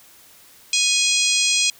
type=harmonic tone with a mistuned harmonic; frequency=830.6 Hz; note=G#5; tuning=in tune; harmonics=3 / 4 / 5 / 6 / 7 / 8 / 9 / 10; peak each=-22 / -23 / -24 / -25 / -25 / -26 / -27 / -27 dBFS; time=0.73-1.7 s; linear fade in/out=2 ms; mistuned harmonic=4; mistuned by=-16 cents; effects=white hiss -49 dBFS RMS until 1.79 s